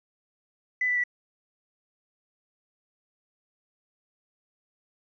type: tone with pitch steps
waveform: triangle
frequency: 2000 / 1978.2 / 1956.6 Hz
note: B6 / B6 / B6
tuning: +21 / +2 / -17 cents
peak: -19 dBFS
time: 0.81-1.038 s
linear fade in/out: 5 ms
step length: 76 ms
effects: tanh soft clip ceiling -21 dBFS + resampled to 16000 Hz